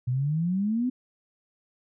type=exponential sweep; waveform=sine; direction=up; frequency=120.8 to 259.1 Hz; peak=-23 dBFS; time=0.07-0.9 s; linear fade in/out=10 ms; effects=none